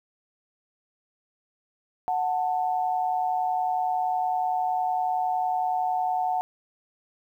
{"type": "tone pair together", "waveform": "sine", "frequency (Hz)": [737, 887.8], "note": ["F#5", "A5"], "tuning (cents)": [-7, 15], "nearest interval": "minor third", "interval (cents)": 322, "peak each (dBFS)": [-24, -29], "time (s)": [2.08, 6.41], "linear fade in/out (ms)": 0, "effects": ["10-bit"]}